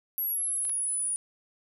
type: exponential sweep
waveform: sine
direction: down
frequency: 11650 to 9600 Hz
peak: -27 dBFS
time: 0.18-1.16 s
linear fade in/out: 0 ms
type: clicks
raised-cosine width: 0.2 ms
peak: -31 dBFS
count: 2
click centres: 0.651 / 0.695 s
effects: none